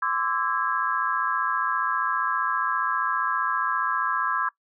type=tone cluster; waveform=sine; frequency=1032 / 1147 / 1318 / 1641 Hz; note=C6 / D6 / E6 / G#6; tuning=-24 / -41 / -1 / -21 cents; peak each=-28 dBFS; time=0.02-4.49 s; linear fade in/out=5 ms; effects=noise-tail reverb RT60 0.1 s tail -20 dB re dry